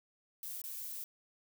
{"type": "noise with dropouts", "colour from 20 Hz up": "violet", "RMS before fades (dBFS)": -43, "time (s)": [0.43, 1.04], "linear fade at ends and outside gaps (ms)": 1, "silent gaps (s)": [0.617, 0.639], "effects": []}